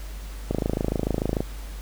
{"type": "click train", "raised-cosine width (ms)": 2, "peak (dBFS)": -10, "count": 25, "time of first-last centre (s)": [0.51, 1.406], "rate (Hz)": 26.8, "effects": ["added 49 Hz sine -33 dBFS peak until 1.81 s", "pink hiss -45 dBFS RMS until 1.81 s"]}